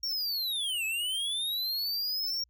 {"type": "linear two-way sweep", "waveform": "square", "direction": "down then up", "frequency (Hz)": [5588, 2563, 5588], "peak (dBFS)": -30, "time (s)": [0.03, 2.44], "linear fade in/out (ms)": 5, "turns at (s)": 0.85, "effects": ["added 60 Hz sine -65 dBFS peak until 2.49 s"]}